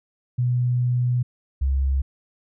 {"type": "tone pair in turn", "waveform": "sine", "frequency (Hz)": [123.47, 67.44], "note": ["B2", "C#2"], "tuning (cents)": [0, -47], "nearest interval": "minor seventh", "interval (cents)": 1047, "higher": "first", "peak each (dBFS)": -18, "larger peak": "neither", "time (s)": [[0.38, 1.23], [1.61, 2.02]], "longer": "first", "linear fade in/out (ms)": 10, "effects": []}